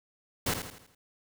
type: noise with echo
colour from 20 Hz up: pink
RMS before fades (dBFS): -29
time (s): 0.46-0.54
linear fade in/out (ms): 5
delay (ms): 82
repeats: 5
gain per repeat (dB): -7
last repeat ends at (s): 0.95
effects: none